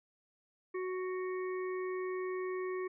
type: harmonic tone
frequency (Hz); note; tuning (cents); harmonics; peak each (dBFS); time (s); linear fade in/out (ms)
370; F#4; 0; 1 / 3 / 5 / 6; -35 / -45 / -49 / -51; 0.74-2.88; 10
effects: none